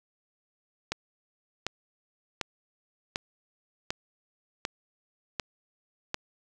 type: click train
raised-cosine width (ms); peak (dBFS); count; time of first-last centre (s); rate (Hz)
0.2; -12; 8; 0.92-6.144; 1.34
effects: none